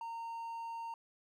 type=tone; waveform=triangle; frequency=920 Hz; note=A#5; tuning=23 cents flat; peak=-38 dBFS; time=0.01-0.94 s; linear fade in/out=2 ms; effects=none